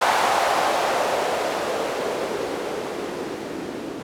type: noise with low-pass filter sweep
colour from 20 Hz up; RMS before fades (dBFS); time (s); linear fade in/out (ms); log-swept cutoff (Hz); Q
violet; -24; 0.01-4.03; 10; 830 to 290; 2.1
effects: none